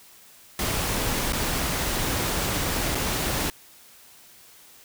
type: noise with dropouts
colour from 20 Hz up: pink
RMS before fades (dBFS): -26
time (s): 0.59-3.5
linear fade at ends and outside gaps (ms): 1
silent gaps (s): 1.323-1.332 / 2.948-2.953
effects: white hiss -51 dBFS RMS until 4.84 s